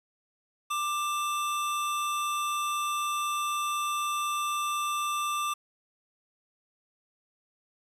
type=tone pair together; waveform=square; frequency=1184 / 2658 Hz; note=D6 / E7; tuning=+14 / +14 cents; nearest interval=octave + major second; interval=1400 cents; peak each=-29 / -38 dBFS; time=0.7-5.54 s; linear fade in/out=10 ms; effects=resampled to 32000 Hz + 9-bit